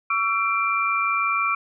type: tone cluster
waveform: sine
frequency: 1133 / 1339 / 2364 Hz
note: C#6 / E6 / D7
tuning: +37 / +27 / +11 cents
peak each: -24 dBFS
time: 0.1-1.55 s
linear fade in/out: 5 ms
effects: none